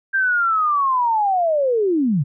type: linear sweep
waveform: sine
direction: down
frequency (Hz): 1593 to 125.7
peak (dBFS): -15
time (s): 0.13-2.24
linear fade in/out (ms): 20
effects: none